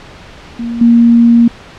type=tone with level steps; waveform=sine; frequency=234.3 Hz; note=A#3; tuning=9 cents sharp; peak=-16 / -3 dBFS; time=0.59-1.48 s; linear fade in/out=5 ms; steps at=0.81 s; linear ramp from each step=5 ms; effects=pink hiss -34 dBFS RMS until 1.78 s + low-pass 4000 Hz 12 dB/octave